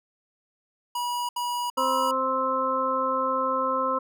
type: tone bursts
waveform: square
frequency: 969 Hz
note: B5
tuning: 33 cents flat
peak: -27 dBFS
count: 3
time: 0.95-2.112 s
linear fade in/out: 5 ms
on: 340 ms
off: 71 ms
type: harmonic tone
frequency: 262 Hz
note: C4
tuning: 2 cents sharp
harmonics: 1 / 2 / 4 / 5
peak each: -34 / -28 / -26 / -28 dBFS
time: 1.77-3.99 s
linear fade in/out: 10 ms
effects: none